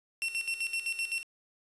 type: tone with tremolo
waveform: 40% pulse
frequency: 2714 Hz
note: E7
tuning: 50 cents sharp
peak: -28 dBFS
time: 0.22-1.23 s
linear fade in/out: 0 ms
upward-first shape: square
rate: 7.8 Hz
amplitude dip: 70%
effects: resampled to 24000 Hz + 9-bit